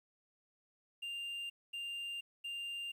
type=tone bursts; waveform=triangle; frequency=2794 Hz; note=F7; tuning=in tune; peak=-38 dBFS; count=3; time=1.02-2.92 s; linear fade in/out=10 ms; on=480 ms; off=230 ms; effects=12-bit